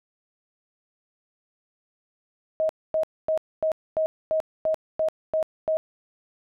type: tone bursts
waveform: sine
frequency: 632 Hz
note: D#5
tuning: 27 cents sharp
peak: -20 dBFS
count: 10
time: 2.6-5.77 s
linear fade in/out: 0 ms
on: 92 ms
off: 250 ms
effects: none